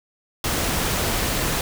pink noise, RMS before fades -23 dBFS, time 0.44-1.61 s, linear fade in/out 2 ms, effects none

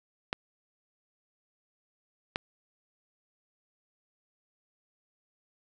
clicks, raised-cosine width 0.3 ms, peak -13 dBFS, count 2, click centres 0.329 / 2.359 s, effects none

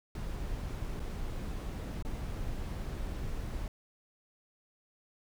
brown noise with dropouts, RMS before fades -37 dBFS, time 0.15-3.68 s, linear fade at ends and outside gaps 2 ms, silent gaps 0.996-1 / 2.025-2.049 s, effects none

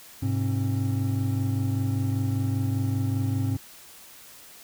triangle tone cluster, 103.7 / 128.8 / 268.2 Hz, G#2 / C3 / C4, -2 / -27 / +43 cents, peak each -23 / -28 / -28 dBFS, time 0.22-3.57 s, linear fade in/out 10 ms, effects white hiss -48 dBFS RMS until 4.63 s

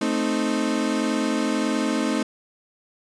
35% pulse chord, A diminished, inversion none, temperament equal, 220 / 261.6 / 311.1 Hz, A3 / C4 / Eb4, 0 / 0 / 0 cents, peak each -24 dBFS, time 0.01-2.23 s, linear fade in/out 5 ms, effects resampled to 22050 Hz

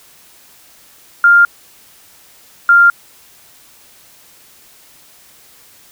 sine tone pair in turn, 1400 / 1395.1 Hz, F6 / F6, +4 / -2 cents, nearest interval unison, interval 6 cents, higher first, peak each -4 dBFS, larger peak neither, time 1.24-1.45 / 2.69-2.9 s, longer neither, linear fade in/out 2 ms, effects white hiss -45 dBFS RMS until 5.91 s

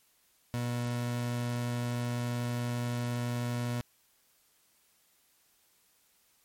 30% pulse tone, 120.8 Hz, B2, 38 cents flat, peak -28 dBFS, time 0.54-3.81 s, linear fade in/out 0 ms, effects white hiss -68 dBFS RMS until 6.44 s + MP3 64 kbps

